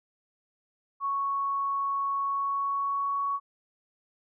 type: tone with pitch glide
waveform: sine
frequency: 1108.7 to 1118.3 Hz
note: C#6 to C#6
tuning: 0 to +15 cents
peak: -26 dBFS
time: 1-3.4 s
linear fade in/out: 50 ms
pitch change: +15 cents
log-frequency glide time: 2.22-3.22 s
effects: none